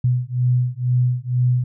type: beating tone pair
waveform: sine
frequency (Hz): 123.47 / 125.57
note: B2 / B2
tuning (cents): 0 / +29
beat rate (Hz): 2.1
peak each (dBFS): -19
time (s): 0.04-1.64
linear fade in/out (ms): 5
effects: none